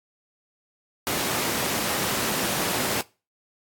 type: high-pass noise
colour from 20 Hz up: pink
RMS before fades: -26 dBFS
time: 1.07-3.01 s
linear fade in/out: 0 ms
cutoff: 170 Hz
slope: 12 dB/octave
effects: noise-tail reverb RT60 0.3 s tail -21 dB re dry + AAC 64 kbps